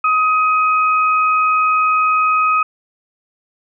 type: tone pair together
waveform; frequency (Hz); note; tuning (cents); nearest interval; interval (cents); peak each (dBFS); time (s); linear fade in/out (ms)
sine; 1260 / 2520; D#6 / D#7; +21 / +21; octave; 1200; -12 / -20; 0.04-2.63; 5
effects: none